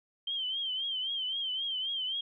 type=tone with vibrato; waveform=sine; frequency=3136 Hz; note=G7; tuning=in tune; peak=-31 dBFS; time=0.27-2.21 s; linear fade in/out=5 ms; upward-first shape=triangle; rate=3.8 Hz; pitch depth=98 cents each way; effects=none